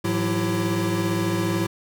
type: tone cluster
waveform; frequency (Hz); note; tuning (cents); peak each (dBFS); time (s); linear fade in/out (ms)
square; 106.9 / 165.7 / 183.4 / 335.3 / 389.1; A2 / E3 / F#3 / E4 / G4; -49 / +9 / -15 / +30 / -13; -28 / -33 / -28 / -26 / -33; 0.04-1.67; 10
effects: none